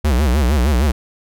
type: tone with vibrato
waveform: square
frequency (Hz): 67.8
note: C#2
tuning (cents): -38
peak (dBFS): -13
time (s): 0.04-0.92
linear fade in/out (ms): 10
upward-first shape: sine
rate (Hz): 6.5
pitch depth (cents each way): 230
effects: none